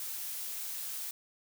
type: noise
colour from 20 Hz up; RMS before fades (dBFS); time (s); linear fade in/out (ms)
blue; -39; 0-1.11; 2
effects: none